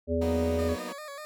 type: harmonic tone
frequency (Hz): 83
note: E2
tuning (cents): +12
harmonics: 1 / 3 / 5 / 7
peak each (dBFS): -30 / -30 / -30 / -30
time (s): 0.07-0.77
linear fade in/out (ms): 50
type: chord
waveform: 15% pulse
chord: B major seventh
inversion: second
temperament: equal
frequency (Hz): 185 / 233.1 / 246.9 / 311.1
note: F#3 / A#3 / B3 / D#4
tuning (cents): 0 / 0 / 0 / 0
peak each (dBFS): -36 / -36 / -33 / -36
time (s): 0.21-0.93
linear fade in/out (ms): 10
type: tone with vibrato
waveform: 20% pulse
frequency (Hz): 585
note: D5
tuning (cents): -7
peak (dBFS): -34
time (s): 0.59-1.25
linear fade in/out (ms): 0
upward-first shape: square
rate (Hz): 5.1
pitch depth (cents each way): 68
effects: none